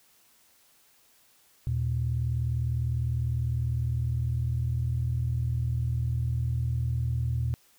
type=tone pair together; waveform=sine; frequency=80.09 / 120 Hz; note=E2 / B2; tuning=-49 / -49 cents; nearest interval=perfect fifth; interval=700 cents; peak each=-29 / -26 dBFS; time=1.67-7.54 s; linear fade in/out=0 ms; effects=tanh soft clip ceiling -18 dBFS + white hiss -62 dBFS RMS until 7.78 s